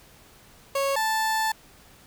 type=tone pair in turn; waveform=30% pulse; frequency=551 / 880.2 Hz; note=C#5 / A5; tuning=-11 / 0 cents; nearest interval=minor sixth; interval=811 cents; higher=second; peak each=-20 / -20 dBFS; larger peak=neither; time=0.75-0.96 / 0.96-1.52 s; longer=second; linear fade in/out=5 ms; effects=pink hiss -53 dBFS RMS until 2.06 s